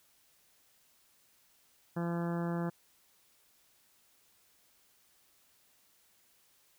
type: harmonic tone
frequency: 170.7 Hz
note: F3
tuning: 39 cents flat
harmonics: 1 / 2 / 3 / 4 / 5 / 6 / 7 / 8 / 9 / 10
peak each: -33 / -39 / -43 / -45 / -47 / -49 / -50 / -51 / -52 / -53 dBFS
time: 1.96-2.7 s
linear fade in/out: 10 ms
effects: white hiss -68 dBFS RMS until 6.78 s